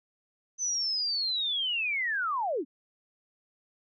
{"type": "linear sweep", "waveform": "sine", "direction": "down", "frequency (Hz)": [6140, 233.1], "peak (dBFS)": -27, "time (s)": [0.58, 2.65], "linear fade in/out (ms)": 50, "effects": []}